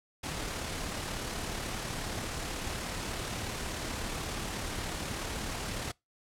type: noise with amplitude modulation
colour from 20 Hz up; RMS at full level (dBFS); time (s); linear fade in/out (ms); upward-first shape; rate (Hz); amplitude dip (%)
pink; -35; 0.23-5.92; 10; sine; 36.5; 30
effects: noise-tail reverb RT60 0.2 s tail -24 dB re dry + low-pass 10000 Hz 12 dB/octave